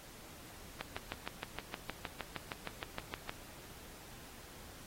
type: click train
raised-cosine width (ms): 0.3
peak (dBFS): -22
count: 17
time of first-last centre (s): 0.81-3.294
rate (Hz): 6.44
effects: pink hiss -54 dBFS RMS until 4.86 s + AAC 48 kbps